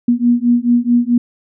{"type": "beating tone pair", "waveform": "sine", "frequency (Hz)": [238.1, 242.7], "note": ["A#3", "B3"], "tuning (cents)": [37, -30], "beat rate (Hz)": 4.6, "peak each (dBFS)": -13, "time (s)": [0.08, 1.18], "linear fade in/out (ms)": 5, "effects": []}